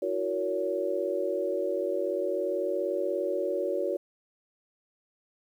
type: chord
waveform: sine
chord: F# dominant seventh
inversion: third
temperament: equal with one note detuned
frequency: 329.6 / 370 / 466.2 / 563.4 Hz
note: E4 / F#4 / A#4 / C#5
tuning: 0 / 0 / 0 / +28 cents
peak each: -36 / -31 / -34 / -30 dBFS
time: 0.02-3.97 s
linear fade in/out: 5 ms
effects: 10-bit